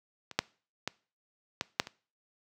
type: clicks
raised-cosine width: 0.2 ms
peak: -25 / -7 / -14 / -12 / -6 / -24 dBFS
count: 6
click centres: 0.313 / 0.39 / 0.876 / 1.611 / 1.799 / 1.871 s
effects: noise-tail reverb RT60 0.4 s tail -23 dB re dry + high-pass 100 Hz 12 dB/octave